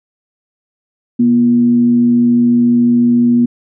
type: tone with frequency modulation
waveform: sine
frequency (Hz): 240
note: B3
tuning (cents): -49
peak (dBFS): -7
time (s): 1.19-3.46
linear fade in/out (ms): 10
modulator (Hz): 106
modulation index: 0.23
effects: none